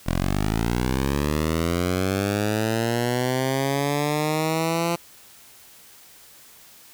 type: linear sweep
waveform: 10% pulse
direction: up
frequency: 41.74 to 171.5 Hz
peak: -13 dBFS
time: 0.06-4.96 s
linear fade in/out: 10 ms
effects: white hiss -49 dBFS RMS until 6.93 s